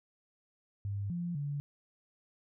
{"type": "tone with pitch steps", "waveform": "sine", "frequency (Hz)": [100.3, 173.5, 143.7], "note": ["G2", "F3", "D3"], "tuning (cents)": [40, -11, -37], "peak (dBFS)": -33, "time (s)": [0.85, 1.6], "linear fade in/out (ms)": 0, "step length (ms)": 250, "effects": []}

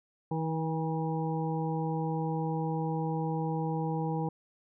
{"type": "harmonic tone with a mistuned harmonic", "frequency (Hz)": 160, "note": "D#3", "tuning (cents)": 49, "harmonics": [1, 2, 3, 5, 6], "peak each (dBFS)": [-31, -37, -37, -37, -42], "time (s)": [0.31, 4.29], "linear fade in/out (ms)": 5, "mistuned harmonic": 5, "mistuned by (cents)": 25, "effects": []}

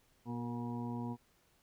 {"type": "harmonic tone with a mistuned harmonic", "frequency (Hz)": 120, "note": "B2", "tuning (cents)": -49, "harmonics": [1, 2, 3, 4, 6, 7, 8], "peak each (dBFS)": [-42, -39, -50, -52, -53, -53, -48], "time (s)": [0.25, 1.17], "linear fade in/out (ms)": 50, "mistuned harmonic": 4, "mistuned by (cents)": -33, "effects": ["pink hiss -71 dBFS RMS until 1.62 s"]}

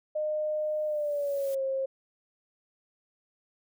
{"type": "tone with pitch glide", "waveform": "sine", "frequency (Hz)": [611, 535], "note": ["D#5", "C5"], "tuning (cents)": [-32, 38], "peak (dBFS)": -27, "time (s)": [0.15, 1.86], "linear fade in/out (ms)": 10, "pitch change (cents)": -230, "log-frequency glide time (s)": [0.86, 1.62]}
{"type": "noise with exponential growth", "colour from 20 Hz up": "blue", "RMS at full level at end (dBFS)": -45, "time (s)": [0.4, 1.55], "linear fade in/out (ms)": 5, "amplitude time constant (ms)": 250}
{"effects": []}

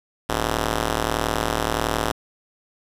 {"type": "ring-modulated tone", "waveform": "5% pulse", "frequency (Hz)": 111.5, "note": "A2", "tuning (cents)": 23, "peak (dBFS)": -7, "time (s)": [0.29, 2.12], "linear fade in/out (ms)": 10, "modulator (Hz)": 188, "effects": ["resampled to 32000 Hz", "8-bit"]}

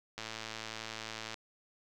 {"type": "click train", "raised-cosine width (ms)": 0.2, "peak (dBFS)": -23, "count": 130, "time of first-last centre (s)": [0.18, 1.342], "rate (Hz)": 111, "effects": []}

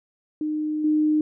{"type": "tone with level steps", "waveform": "sine", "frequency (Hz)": 305.6, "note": "D#4", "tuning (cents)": -31, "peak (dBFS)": [-23, -17], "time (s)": [0.41, 1.21], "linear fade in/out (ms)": 2, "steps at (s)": 0.84, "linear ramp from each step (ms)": 5, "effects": []}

